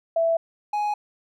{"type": "tone pair in turn", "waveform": ["sine", "triangle"], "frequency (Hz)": [662, 834.1], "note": ["E5", "G#5"], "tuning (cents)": [7, 7], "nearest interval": "major third", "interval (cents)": 400, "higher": "second", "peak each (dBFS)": [-18, -20], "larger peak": "first", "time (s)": [[0.16, 0.37], [0.73, 0.94]], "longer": "neither", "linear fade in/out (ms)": 5, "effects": []}